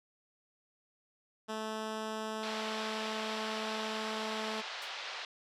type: tone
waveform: 10% pulse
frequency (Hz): 218.2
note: A3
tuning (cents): -14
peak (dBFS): -28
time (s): 1.48-4.62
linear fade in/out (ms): 20
type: band-pass noise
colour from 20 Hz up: white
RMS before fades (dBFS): -42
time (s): 2.43-5.25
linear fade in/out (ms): 2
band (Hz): 540 to 4300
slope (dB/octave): 24
type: noise with exponential decay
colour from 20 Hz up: violet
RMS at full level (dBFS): -39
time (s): 4.82-4.95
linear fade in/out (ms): 1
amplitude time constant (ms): 28
effects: low-pass 8000 Hz 12 dB/octave